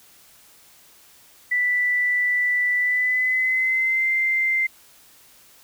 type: tone with pitch glide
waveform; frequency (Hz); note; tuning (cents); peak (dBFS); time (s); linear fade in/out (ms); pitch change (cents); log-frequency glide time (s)
sine; 1975.5 to 2086; B6 to C7; 0 to -6; -18; 1.51-4.67; 10; +94; 2.77-4.1
effects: white hiss -52 dBFS RMS until 5.63 s

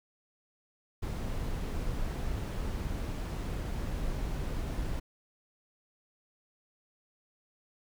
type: noise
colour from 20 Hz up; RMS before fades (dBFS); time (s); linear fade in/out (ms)
brown; -34; 1.02-5; 10
effects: none

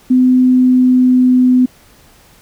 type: tone with pitch glide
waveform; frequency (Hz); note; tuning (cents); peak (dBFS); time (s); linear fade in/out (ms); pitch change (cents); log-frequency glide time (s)
sine; 254.2 to 252.4; C4 to B3; -50 to +38; -6; 0.1-1.66; 10; -12; 0.43-1.48
effects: pink hiss -46 dBFS RMS until 2.41 s

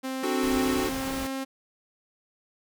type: tone with pitch glide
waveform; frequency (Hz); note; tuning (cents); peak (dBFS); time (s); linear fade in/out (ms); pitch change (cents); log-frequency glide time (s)
sawtooth; 262.8 to 267.4; C4 to C4; +8 to +38; -26; 0.03-1.45; 20; +30; 0.71-1.11
type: chord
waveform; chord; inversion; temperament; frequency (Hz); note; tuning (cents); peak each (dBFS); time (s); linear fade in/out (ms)
square; D dominant seventh; third; equal; 261.6 / 293.7 / 370 / 440; C4 / D4 / F#4 / A4; 0 / 0 / 0 / 0; -30 / -33 / -30 / -35; 0.23-0.89; 5
type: noise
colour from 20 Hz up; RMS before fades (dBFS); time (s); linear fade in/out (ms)
pink; -36; 0.43-1.27; 0
effects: none

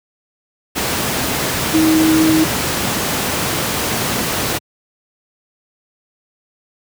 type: tone in noise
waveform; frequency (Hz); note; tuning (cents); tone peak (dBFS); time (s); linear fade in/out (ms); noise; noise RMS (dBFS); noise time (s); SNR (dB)
sine; 317.2; D#4; +33; -10; 1.73-2.45; 20; pink; -18; 0.75-4.59; +5
effects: high-pass 100 Hz 12 dB/octave

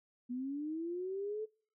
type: linear sweep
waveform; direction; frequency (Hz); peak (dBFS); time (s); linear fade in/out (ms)
sine; up; 240.5 to 440; -36; 0.29-1.46; 20
effects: noise-tail reverb RT60 0.5 s tail -25 dB re dry

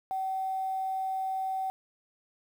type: tone with quantisation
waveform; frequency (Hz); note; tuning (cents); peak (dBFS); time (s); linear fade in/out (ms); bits
sine; 763; G5; -47; -29; 0.11-1.7; 0; 9
effects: none

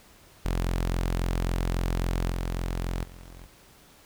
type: tone with level steps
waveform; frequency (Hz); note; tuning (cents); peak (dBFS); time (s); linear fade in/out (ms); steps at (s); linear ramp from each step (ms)
sawtooth; 43.65; F1; 0; -21 / -24 / -40; 0.45-3.46; 0; 2.3 / 3.03; 5
effects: pink hiss -55 dBFS RMS until 4.05 s

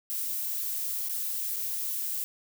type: noise with dropouts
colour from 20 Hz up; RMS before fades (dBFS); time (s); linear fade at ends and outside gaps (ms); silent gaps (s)
violet; -32; 0.1-2.24; 0; 1.087-1.095 / 1.561-1.566
effects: none

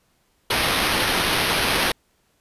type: noise with sample-and-hold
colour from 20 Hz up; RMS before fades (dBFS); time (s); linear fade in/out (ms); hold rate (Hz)
white; -21; 0.5-1.92; 5; 7350
effects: pink hiss -65 dBFS RMS until 2.4 s + resampled to 32000 Hz

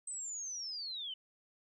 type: linear sweep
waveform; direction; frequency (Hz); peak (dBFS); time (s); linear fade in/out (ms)
sine; down; 8240 to 2979; -39; 0.07-1.14; 5
effects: 13-bit

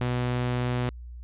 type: tone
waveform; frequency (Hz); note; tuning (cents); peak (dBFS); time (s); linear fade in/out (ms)
sawtooth; 123.47; B2; 0; -21; 0.01-0.89; 0
effects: added 60 Hz sine -38 dBFS peak until 1.23 s + resampled to 8000 Hz

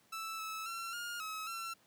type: tone with pitch steps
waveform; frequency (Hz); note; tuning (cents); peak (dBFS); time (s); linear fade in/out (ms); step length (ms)
sawtooth; 1319 / 1304 / 1356 / 1417 / 1283 / 1351; E6 / E6 / E6 / F6 / E6 / E6; +1 / -19 / +49 / +25 / -47 / +42; -36; 0.12-1.74; 10; 270
effects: pink hiss -68 dBFS RMS until 1.86 s + high-pass 150 Hz 12 dB/octave

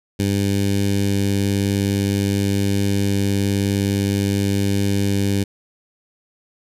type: tone with notch filter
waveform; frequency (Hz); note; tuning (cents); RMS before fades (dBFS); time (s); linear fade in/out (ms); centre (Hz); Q
15% pulse; 99.5; G2; +26; -19; 0.19-5.44; 10; 1100; 0.54
effects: resampled to 32000 Hz

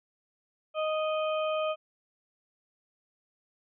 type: harmonic tone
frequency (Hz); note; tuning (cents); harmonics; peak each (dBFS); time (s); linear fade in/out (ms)
622.3; D#5; 0; 1 / 2 / 4 / 5; -28 / -34 / -40 / -42; 0.74-1.76; 50
effects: none

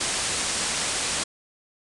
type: low-pass noise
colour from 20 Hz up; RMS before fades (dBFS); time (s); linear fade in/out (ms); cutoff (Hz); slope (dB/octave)
white; -27; 0-1.24; 10; 9700; 96
effects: none

